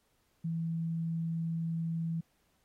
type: tone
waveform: sine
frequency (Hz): 164.81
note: E3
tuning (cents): 0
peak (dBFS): -31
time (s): 0.44-2.21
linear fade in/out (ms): 10
effects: pink hiss -74 dBFS RMS until 2.64 s + AAC 48 kbps